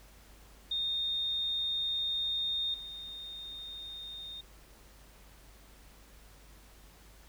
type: tone with level steps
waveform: sine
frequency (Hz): 3670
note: A#7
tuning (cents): -28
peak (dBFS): -30 / -41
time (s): 0.71-4.41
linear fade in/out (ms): 5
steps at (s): 2.74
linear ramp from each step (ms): 2
effects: added 50 Hz sine -56 dBFS peak until 7.28 s + pink hiss -59 dBFS RMS until 7.28 s